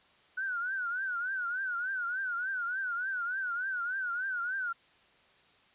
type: tone with vibrato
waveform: sine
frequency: 1480 Hz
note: F#6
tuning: in tune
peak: -31 dBFS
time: 0.37-4.73 s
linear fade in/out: 10 ms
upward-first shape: triangle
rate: 3.4 Hz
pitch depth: 140 cents each way
effects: white hiss -63 dBFS RMS until 5.74 s + resampled to 8000 Hz